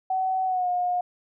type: tone with pitch glide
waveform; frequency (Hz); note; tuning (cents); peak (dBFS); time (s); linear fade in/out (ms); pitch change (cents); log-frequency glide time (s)
sine; 754 to 717; F#5 to F5; +32 to +45; -22; 0.1-1.01; 5; -87; 0.45-0.69
effects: none